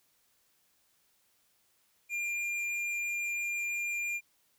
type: tone with tanh clipping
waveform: sine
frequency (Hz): 2399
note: D7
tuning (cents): +36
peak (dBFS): -33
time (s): 2.09-4.21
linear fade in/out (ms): 50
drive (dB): 10
effects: white hiss -71 dBFS RMS until 4.58 s